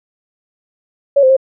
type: tone with pitch steps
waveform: sine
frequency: 561 / 521 / 532 Hz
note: C#5 / C5 / C5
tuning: +21 / -7 / +29 cents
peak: -6 dBFS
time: 1.16-1.367 s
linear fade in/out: 10 ms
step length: 69 ms
effects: none